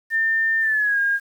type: tone with pitch glide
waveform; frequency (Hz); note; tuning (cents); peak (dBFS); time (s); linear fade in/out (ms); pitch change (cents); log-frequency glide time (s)
sine; 1800 to 1622.3; A6 to G#6; +39 to -41; -17; 0.1-1.2; 50; -180; 0.61-0.99
effects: 8-bit